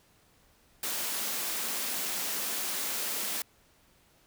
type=high-pass noise; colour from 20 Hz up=white; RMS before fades=-33 dBFS; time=0.83-3.42 s; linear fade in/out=2 ms; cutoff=170 Hz; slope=96 dB/octave; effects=pink hiss -64 dBFS RMS until 4.26 s